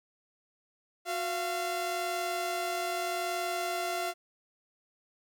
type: tone pair together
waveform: sawtooth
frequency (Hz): 363.7 / 686.6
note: F#4 / F5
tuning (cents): -30 / -30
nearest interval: major seventh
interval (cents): 1100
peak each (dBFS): -33 / -28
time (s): 1.05-4.14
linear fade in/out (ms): 50
effects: none